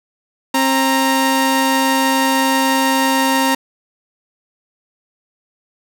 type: tone pair together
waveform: sawtooth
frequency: 266.6 / 930 Hz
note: C4 / A#5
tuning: +33 / -4 cents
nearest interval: octave + minor seventh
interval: 2163 cents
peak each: -12 dBFS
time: 0.54-3.55 s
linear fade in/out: 5 ms
effects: none